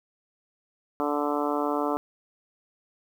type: harmonic tone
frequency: 146.4 Hz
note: D3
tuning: 5 cents flat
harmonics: 2 / 3 / 4 / 5 / 6 / 7 / 8 / 9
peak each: -29 / -31 / -32 / -33 / -34 / -34 / -35 / -36 dBFS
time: 1-1.97 s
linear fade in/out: 0 ms
effects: 9-bit